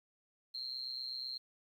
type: tone with amplitude modulation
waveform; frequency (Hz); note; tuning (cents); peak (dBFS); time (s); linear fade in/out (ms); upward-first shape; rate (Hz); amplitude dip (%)
sine; 4186; C8; 0; -35; 0.54-1.38; 10; sine; 128; 95
effects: 11-bit